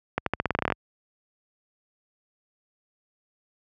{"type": "accelerating click train", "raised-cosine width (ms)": 0.5, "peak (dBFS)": -8, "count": 13, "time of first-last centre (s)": [0.18, 0.722], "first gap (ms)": 83, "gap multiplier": 0.88, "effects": ["high-pass 60 Hz 12 dB/octave"]}